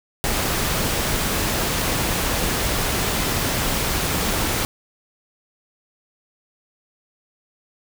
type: noise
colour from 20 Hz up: pink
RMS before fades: -22 dBFS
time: 0.24-4.65 s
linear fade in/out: 0 ms
effects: none